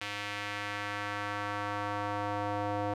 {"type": "tone with band-pass filter sweep", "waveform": "square", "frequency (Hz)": 102.7, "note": "G#2", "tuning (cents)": -19, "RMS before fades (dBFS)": -35, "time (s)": [0.01, 2.94], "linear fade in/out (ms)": 5, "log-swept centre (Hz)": [2600, 690], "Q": 1.3, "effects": []}